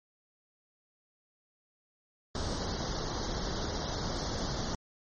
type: noise with comb filter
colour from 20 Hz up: pink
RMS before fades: -34 dBFS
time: 2.35-4.75 s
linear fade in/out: 2 ms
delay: 0.2 ms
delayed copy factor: +0.85
effects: MP3 32 kbps